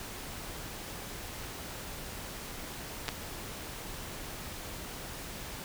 clicks, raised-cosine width 0.2 ms, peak -15 dBFS, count 2, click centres 3.082 / 3.089 s, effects pink hiss -42 dBFS RMS until 5.64 s

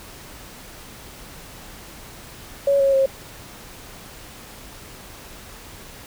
sine tone with pitch steps, 559 / 548.1 / 537.5 Hz, C#5 / C#5 / C5, +14 / -20 / +47 cents, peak -14 dBFS, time 2.67-3.06 s, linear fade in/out 5 ms, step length 130 ms, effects pink hiss -41 dBFS RMS until 6.06 s

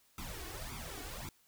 pink noise with flanger, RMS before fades -44 dBFS, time 0.18-1.29 s, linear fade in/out 2 ms, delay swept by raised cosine 0.83 to 2.73 ms, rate 1.8 Hz, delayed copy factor +0.8, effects white hiss -69 dBFS RMS until 1.47 s

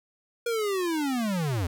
square linear sweep, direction down, 479.3 to 79.8 Hz, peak -26 dBFS, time 0.46-1.67 s, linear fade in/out 5 ms, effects none

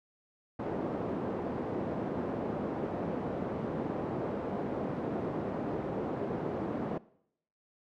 pink band-pass noise, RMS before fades -35 dBFS, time 0.59-6.98 s, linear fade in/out 5 ms, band 200 to 610 Hz, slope 12 dB/octave, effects noise-tail reverb RT60 0.7 s tail -20 dB re dry

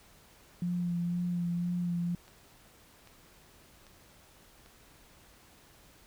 sine tone with vibrato, 174.61 Hz, F3, in tune, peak -29 dBFS, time 0.62-2.15 s, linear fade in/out 2 ms, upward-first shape sine, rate 2 Hz, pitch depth 21 cents each way
click train, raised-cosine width 0.2 ms, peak -38 dBFS, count 4, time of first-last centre 2.28-4.661 s, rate 1.26 Hz
effects pink hiss -59 dBFS RMS until 6.06 s

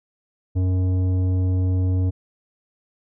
sine tone with tanh clipping, 92.3 Hz, F#2, 4 cents flat, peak -19 dBFS, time 0.55-2.11 s, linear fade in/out 20 ms, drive 11 dB, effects none

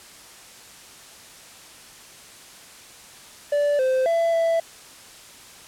triangle tone with pitch steps, 581 / 519 / 669 / 663 Hz, D5 / C5 / E5 / E5, -19 / -14 / +25 / +10 cents, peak -16 dBFS, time 3.52-4.6 s, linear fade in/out 5 ms, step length 270 ms, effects white hiss -45 dBFS RMS until 5.67 s + low-pass 10000 Hz 12 dB/octave

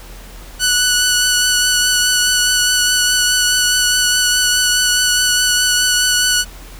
10% pulse tone with vibrato, 1480 Hz, F#6, in tune, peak -3 dBFS, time 0.59-6.45 s, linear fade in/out 50 ms, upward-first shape triangle, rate 4.8 Hz, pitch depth 17 cents each way, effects added 42 Hz sine -34 dBFS peak until 6.79 s + pink hiss -39 dBFS RMS until 6.79 s

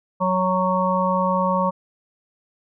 harmonic tone, 185 Hz, F#3, in tune, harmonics 1 / 3 / 5 / 6, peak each -23 / -23 / -23 / -23 dBFS, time 0.2-1.71 s, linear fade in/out 20 ms, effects none

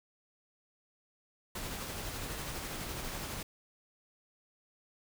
pink noise with tremolo, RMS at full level -39 dBFS, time 1.55-3.43 s, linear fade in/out 5 ms, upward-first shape sine, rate 12 Hz, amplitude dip 25%, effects none

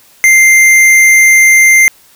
sine tone with tanh clipping, 2093 Hz, C7, in tune, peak -4 dBFS, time 0.24-1.88 s, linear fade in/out 0 ms, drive 17 dB, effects white hiss -44 dBFS RMS until 2.15 s

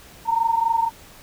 sine tone pair together, 908.4 / 932.3 Hz, A#5 / A#5, -45 / 0 cents, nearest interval unison, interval 45 cents, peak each -19 / -22 dBFS, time 0.25-0.91 s, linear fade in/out 50 ms, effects pink hiss -46 dBFS RMS until 1.22 s

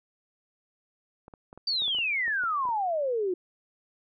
clicks, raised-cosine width 1 ms, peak -32 dBFS, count 12, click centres 1.281 / 1.338 / 1.529 / 1.576 / 1.821 / 1.88 / 1.949 / 1.987 / 2.28 / 2.437 / 2.654 / 2.689 s
sine exponential sweep, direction down, 4699 to 349.2 Hz, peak -25 dBFS, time 1.67-3.34 s, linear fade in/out 5 ms
effects none

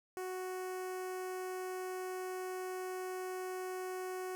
sawtooth tone with notch filter, 370 Hz, F#4, in tune, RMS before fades -41 dBFS, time 0.17-4.35 s, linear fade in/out 0 ms, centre 3700 Hz, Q 0.86, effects none

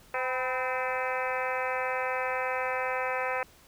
harmonic tone with a mistuned harmonic, 257.3 Hz, C4, 29 cents flat, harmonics 2 / 3 / 4 / 5 / 6 / 7 / 8 / 9 / 10, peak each -33 / -35 / -36 / -37 / -38 / -38 / -39 / -40 / -40 dBFS, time 0.14-3.43 s, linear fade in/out 2 ms, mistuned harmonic 4, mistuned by -51 cents, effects pink hiss -57 dBFS RMS until 3.67 s

